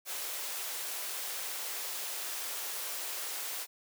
white high-pass noise, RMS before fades -38 dBFS, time 0.05-3.67 s, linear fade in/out 50 ms, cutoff 390 Hz, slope 24 dB/octave, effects none

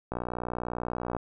click train, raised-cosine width 1 ms, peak -18 dBFS, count 64, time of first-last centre 0.12-1.167 s, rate 60.2 Hz, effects none

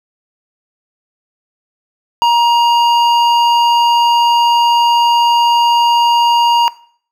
sine tone with hard clipping, 944 Hz, A#5, 22 cents sharp, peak -9 dBFS, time 2.22-6.68 s, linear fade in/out 0 ms, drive 10 dB, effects noise-tail reverb RT60 0.5 s tail -19 dB re dry

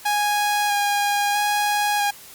sawtooth tone with vibrato, 822 Hz, G#5, 18 cents flat, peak -15 dBFS, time 0.05-2.11 s, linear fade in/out 10 ms, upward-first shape square, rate 0.77 Hz, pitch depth 12 cents each way, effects white hiss -43 dBFS RMS until 2.34 s + Opus 48 kbps

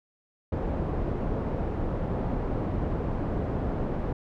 pink low-pass noise, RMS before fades -29 dBFS, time 0.52-4.13 s, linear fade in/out 5 ms, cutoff 660 Hz, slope 12 dB/octave, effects none

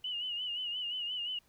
sine tone with vibrato, 2922 Hz, F#7, 22 cents flat, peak -34 dBFS, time 0.04-1.39 s, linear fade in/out 5 ms, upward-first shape sine, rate 5.7 Hz, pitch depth 67 cents each way, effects pink hiss -69 dBFS RMS until 1.48 s

